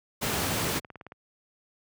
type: noise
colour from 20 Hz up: pink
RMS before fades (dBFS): -28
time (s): 0.21-0.8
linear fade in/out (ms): 20
type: click train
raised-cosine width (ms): 0.5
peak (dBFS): -28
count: 12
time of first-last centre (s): 0.52-1.121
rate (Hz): 18.3
effects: high-pass 80 Hz 12 dB/octave